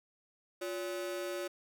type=ring-modulated tone; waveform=45% pulse; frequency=461.1 Hz; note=A#4; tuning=19 cents flat; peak=-33 dBFS; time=0.61-1.48 s; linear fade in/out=10 ms; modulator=107 Hz; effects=none